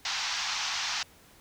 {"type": "band-pass noise", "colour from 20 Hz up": "white", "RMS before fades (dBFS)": -32, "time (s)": [0.05, 1.03], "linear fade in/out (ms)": 2, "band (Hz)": [760, 6100], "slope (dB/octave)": 48, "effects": ["pink hiss -57 dBFS RMS until 1.4 s"]}